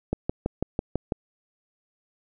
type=click train; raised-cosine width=2 ms; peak=-11 dBFS; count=7; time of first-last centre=0.13-1.122 s; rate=6.05 Hz; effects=none